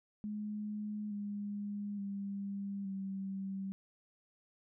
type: tone with pitch steps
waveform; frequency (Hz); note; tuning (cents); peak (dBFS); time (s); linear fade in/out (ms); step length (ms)
sine; 210.1 / 204.5 / 199 / 193.67; G#3 / G#3 / G3 / G3; +20 / -26 / +26 / -21; -37; 0.24-3.72; 0; 870
effects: none